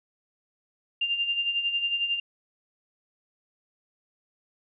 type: tone with tremolo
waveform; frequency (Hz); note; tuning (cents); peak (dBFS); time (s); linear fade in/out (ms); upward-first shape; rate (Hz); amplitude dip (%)
sine; 2794; F7; 0; -22; 1.01-2.2; 5; sine; 11; 60
effects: none